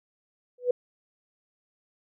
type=tone with exponential growth; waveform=sine; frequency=493.9 Hz; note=B4; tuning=in tune; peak=-16 dBFS; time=0.58-0.71 s; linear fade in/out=5 ms; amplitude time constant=27 ms; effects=none